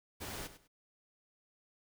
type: noise with echo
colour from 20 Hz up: pink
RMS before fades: -43 dBFS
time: 0.2-0.48 s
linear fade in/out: 20 ms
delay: 100 ms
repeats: 2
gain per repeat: -13 dB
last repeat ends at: 0.68 s
effects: none